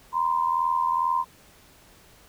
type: tone pair together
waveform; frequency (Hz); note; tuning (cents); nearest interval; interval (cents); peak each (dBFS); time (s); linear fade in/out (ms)
sine; 949.7 / 1032; A#5 / C6; +32 / -24; minor second; 144; -25 / -23; 0.12-1.25; 50
effects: pink hiss -54 dBFS RMS until 2.28 s